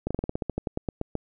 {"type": "slowing click train", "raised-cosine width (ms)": 2, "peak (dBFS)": -14, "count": 15, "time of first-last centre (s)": [0.07, 1.153], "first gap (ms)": 36, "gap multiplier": 1.11, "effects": []}